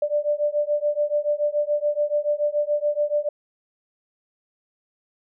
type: beating tone pair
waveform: sine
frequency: 587.3 / 594.3 Hz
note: D5 / D5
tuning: 0 / +20 cents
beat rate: 7 Hz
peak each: -23 dBFS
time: 0.02-3.29 s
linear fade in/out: 5 ms
effects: none